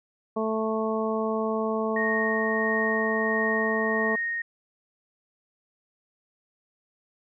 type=harmonic tone; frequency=220 Hz; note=A3; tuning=in tune; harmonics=1 / 2 / 3 / 4 / 5; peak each=-29 / -28 / -31 / -36 / -33 dBFS; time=0.36-4.16 s; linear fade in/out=10 ms
type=tone with tremolo; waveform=sine; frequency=1859 Hz; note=A#6; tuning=5 cents flat; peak=-25 dBFS; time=1.96-4.42 s; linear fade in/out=5 ms; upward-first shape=sine; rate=1.5 Hz; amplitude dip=25%
effects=none